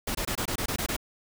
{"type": "noise bursts", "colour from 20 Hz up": "pink", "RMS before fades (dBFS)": -30, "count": 9, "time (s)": [0.07, 0.965], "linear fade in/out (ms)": 5, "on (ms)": 79, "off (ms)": 23, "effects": []}